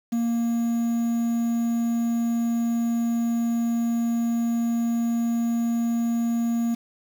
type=tone with quantisation; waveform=triangle; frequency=233.1 Hz; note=A#3; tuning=in tune; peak=-19 dBFS; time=0.12-6.75 s; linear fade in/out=10 ms; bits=7; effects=none